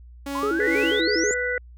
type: tone with tremolo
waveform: sawtooth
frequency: 279.4 Hz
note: C#4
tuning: 14 cents sharp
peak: -23 dBFS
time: 0.26-1.01 s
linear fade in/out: 5 ms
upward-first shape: sine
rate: 2.3 Hz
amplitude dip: 65%
type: exponential sweep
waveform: sine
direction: up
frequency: 1000 to 7380 Hz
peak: -26 dBFS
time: 0.35-1.34 s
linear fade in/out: 2 ms
type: tone with vibrato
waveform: sine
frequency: 372.4 Hz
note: F#4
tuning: 11 cents sharp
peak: -22 dBFS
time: 0.43-1.31 s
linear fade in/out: 0 ms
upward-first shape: square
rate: 6.2 Hz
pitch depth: 210 cents each way
type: harmonic tone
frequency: 493.9 Hz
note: B4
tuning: in tune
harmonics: 1 / 3 / 4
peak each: -27 / -27 / -27 dBFS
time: 0.6-1.58 s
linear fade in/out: 2 ms
effects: added 60 Hz sine -42 dBFS peak until 1.77 s

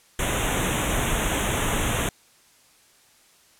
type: band-stop noise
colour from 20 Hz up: pink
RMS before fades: -24 dBFS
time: 0.19-2.09 s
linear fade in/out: 2 ms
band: 3700 to 6100 Hz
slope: 96 dB/octave
effects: white hiss -57 dBFS RMS until 3.59 s + low-pass 11000 Hz 12 dB/octave

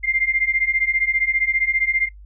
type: beating tone pair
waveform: sine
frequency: 2093 / 2108 Hz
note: C7 / C7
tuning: 0 / +12 cents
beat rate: 15 Hz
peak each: -21 / -20 dBFS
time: 0.03-2.09 s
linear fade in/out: 20 ms
effects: noise-tail reverb RT60 0.1 s tail -21 dB re dry + added 50 Hz sine -39 dBFS peak until 2.25 s

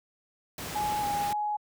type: noise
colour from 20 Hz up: pink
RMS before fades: -37 dBFS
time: 0.58-1.33 s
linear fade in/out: 2 ms
type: tone with vibrato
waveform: sine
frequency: 830 Hz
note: G#5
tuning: 1 cent flat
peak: -27 dBFS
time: 0.75-1.57 s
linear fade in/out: 10 ms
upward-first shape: square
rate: 1.8 Hz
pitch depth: 17 cents each way
effects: high-pass 60 Hz 12 dB/octave

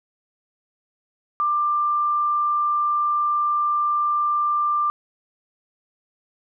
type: tone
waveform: sine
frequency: 1187 Hz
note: D6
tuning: 18 cents sharp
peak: -18 dBFS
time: 1.4-4.9 s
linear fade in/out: 0 ms
effects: none

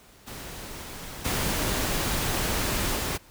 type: noise with level steps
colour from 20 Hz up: pink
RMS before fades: -39 / -27 / -29 dBFS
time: 0.26-3.18 s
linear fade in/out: 20 ms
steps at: 1.24 / 2.95 s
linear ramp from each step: 20 ms
effects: pink hiss -54 dBFS RMS until 3.3 s

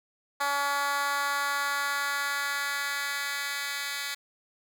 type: tone with high-pass filter sweep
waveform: 10% pulse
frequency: 283.2 Hz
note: C#4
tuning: 37 cents sharp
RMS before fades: -30 dBFS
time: 0.4-4.15 s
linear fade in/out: 10 ms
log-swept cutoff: 900 to 2400 Hz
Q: 1.5
effects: none

